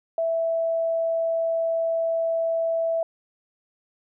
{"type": "tone", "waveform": "sine", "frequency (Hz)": 659.3, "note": "E5", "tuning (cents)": 0, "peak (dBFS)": -21, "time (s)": [0.18, 3.03], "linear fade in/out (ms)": 2, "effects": []}